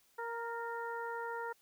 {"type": "harmonic tone with a mistuned harmonic", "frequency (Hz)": 466.2, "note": "A#4", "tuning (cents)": 0, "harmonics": [1, 2, 3, 4], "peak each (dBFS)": [-42, -41, -44, -49], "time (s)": [0.18, 1.53], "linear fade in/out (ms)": 10, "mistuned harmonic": 4, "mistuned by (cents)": -24, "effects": ["white hiss -70 dBFS RMS until 1.61 s"]}